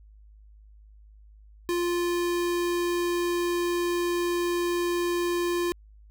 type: tone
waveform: square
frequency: 348.9 Hz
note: F4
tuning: 2 cents flat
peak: -25 dBFS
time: 1.69-5.72 s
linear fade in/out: 0 ms
effects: added 52 Hz sine -49 dBFS peak until 6.1 s